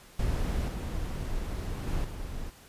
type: noise with level steps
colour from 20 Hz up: brown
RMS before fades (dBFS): -29 / -33 / -30 / -37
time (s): 0.19-2.5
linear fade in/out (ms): 5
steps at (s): 0.68 / 1.87 / 2.04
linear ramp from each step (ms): 5
effects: pink hiss -54 dBFS RMS until 2.68 s + resampled to 32000 Hz